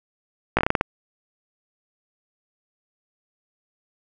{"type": "slowing click train", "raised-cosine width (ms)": 0.5, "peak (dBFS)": -3, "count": 8, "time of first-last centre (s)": [0.57, 0.811], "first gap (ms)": 17, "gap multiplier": 1.23, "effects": []}